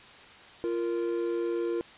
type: tone pair together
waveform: triangle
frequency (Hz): 346.1 / 465.7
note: F4 / A#4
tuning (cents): -16 / -2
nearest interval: perfect fourth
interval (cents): 514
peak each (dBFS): -27 / -30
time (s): 0.64-1.81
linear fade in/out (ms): 0
effects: white hiss -50 dBFS RMS until 1.97 s + resampled to 8000 Hz

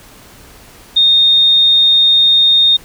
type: tone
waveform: sine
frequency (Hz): 3680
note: A#7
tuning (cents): -23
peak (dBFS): -6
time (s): 0.96-2.77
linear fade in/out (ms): 10
effects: pink hiss -40 dBFS RMS until 2.84 s

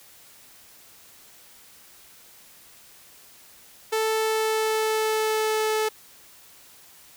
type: tone with pitch glide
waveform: sawtooth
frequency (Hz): 440 to 433.9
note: A4 to A4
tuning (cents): 0 to -24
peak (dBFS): -18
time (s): 3.92-5.89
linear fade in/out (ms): 10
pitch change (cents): -24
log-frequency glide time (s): 4.13-5.73
effects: white hiss -51 dBFS RMS until 7.16 s

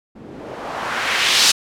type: noise with low-pass filter sweep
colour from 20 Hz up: blue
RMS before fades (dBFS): -20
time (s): 0.15-1.52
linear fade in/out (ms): 10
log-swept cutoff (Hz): 220 to 5300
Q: 1.2
effects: none

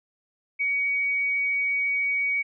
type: tone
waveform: sine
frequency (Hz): 2253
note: C#7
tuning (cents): +28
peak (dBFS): -22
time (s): 0.59-2.43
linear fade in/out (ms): 20
effects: none

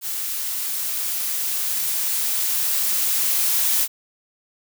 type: noise with level ramp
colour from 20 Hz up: blue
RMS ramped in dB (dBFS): -27 to -19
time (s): 0.01-3.88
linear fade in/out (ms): 50
effects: none

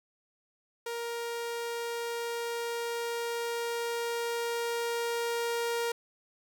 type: tone with level ramp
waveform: sawtooth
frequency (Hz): 468.9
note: A#4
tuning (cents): +10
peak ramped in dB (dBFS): -30 to -25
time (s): 0.86-5.92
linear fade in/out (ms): 5
effects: none

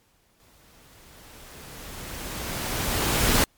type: noise with exponential growth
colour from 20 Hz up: pink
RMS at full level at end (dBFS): -19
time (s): 0.4-3.44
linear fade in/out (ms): 0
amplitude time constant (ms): 660
effects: pink hiss -64 dBFS RMS until 3.57 s + MP3 96 kbps

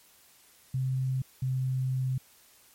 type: tone pair in turn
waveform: sine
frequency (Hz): 130.81 / 130.17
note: C3 / C3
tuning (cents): 0 / -9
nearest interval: unison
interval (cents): 9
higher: first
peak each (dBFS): -26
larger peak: neither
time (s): 0.74-1.22 / 1.42-2.18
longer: second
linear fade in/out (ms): 5
effects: white hiss -59 dBFS RMS until 2.74 s + MP3 64 kbps

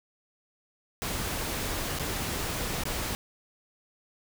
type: noise with dropouts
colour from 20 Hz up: pink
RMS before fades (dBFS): -32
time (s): 1.02-3.15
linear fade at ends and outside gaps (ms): 0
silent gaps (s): 1.988-1.996 / 2.836-2.854
effects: none

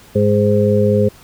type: harmonic tone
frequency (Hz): 103.83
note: G#2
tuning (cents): 0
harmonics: 1 / 2 / 4 / 5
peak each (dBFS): -16 / -16 / -16 / -16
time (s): 0.15-1.09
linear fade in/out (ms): 10
effects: pink hiss -44 dBFS RMS until 1.23 s

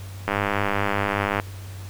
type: click train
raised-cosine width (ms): 0.5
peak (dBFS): -7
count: 114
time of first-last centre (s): 0.28-1.399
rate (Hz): 101
effects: added 96 Hz sine -34 dBFS peak until 1.89 s + pink hiss -45 dBFS RMS until 1.89 s

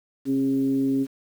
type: tone with frequency modulation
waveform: sine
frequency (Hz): 270.4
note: C#4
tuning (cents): -43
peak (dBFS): -19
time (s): 0.25-1.07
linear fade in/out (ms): 50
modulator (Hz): 137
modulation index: 0.51
effects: high-pass 150 Hz 12 dB/octave + 8-bit

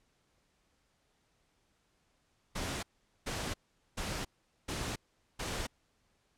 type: noise bursts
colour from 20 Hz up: pink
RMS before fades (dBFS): -37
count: 5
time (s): 2.55-5.67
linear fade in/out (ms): 10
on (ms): 280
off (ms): 430
effects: pink hiss -74 dBFS RMS until 6.37 s + low-pass 9000 Hz 12 dB/octave

